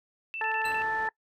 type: tone bursts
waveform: sine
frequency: 2664 Hz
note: E7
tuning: 18 cents sharp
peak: -33 dBFS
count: 5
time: 0.34-0.82 s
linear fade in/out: 0 ms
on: 76 ms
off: 25 ms
type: harmonic tone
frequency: 440 Hz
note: A4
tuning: in tune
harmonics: 1 / 2 / 3 / 4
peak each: -40 / -30 / -41 / -30 dBFS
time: 0.41-1.09 s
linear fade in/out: 2 ms
type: low-pass noise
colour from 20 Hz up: white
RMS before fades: -46 dBFS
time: 0.65-1.08 s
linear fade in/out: 5 ms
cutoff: 1500 Hz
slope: 12 dB/octave
type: tone with exponential decay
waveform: 25% pulse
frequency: 4039 Hz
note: B7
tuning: 38 cents sharp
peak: -33 dBFS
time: 0.65-0.89 s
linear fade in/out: 2 ms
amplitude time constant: 51 ms
effects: noise-tail reverb RT60 0.1 s tail -23 dB re dry